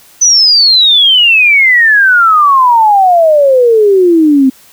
sine exponential sweep, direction down, 6080 to 257.3 Hz, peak -3 dBFS, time 0.21-4.5 s, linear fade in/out 10 ms, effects white hiss -41 dBFS RMS until 4.72 s

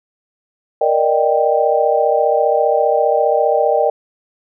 sine chord, Eb major seventh, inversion second, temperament equal, 466.2 / 587.3 / 622.3 / 784 Hz, Bb4 / D5 / Eb5 / G5, 0 / 0 / 0 / 0 cents, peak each -17 dBFS, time 0.81-3.9 s, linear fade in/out 5 ms, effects none

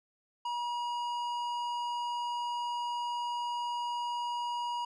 sine tone with tanh clipping, 959 Hz, A#5, 49 cents sharp, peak -34 dBFS, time 0.45-4.85 s, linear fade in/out 5 ms, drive 12 dB, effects none

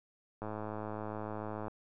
click train, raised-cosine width 1 ms, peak -26 dBFS, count 136, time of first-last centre 0.42-1.682 s, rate 107 Hz, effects none

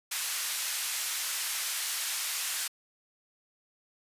white band-pass noise, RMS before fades -33 dBFS, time 0.11-2.68 s, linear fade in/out 10 ms, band 1300 to 12000 Hz, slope 12 dB/octave, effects resampled to 32000 Hz

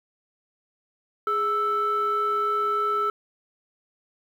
sine tone pair together, 415.3 / 1318.5 Hz, G#4 / E6, 0 / 0 cents, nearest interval octave + minor sixth, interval 2000 cents, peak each -27 / -21 dBFS, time 1.27-3.1 s, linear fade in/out 2 ms, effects tanh soft clip ceiling -17 dBFS + 9-bit

